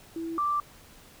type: tone pair in turn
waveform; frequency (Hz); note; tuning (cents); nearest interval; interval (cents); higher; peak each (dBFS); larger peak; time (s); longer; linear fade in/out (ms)
sine; 329.6 / 1174.6; E4 / D6; 0 / 0; octave + minor seventh; 2200; second; -31 / -24; second; 0.16-0.38 / 0.38-0.6; neither; 2
effects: pink hiss -53 dBFS RMS until 1.2 s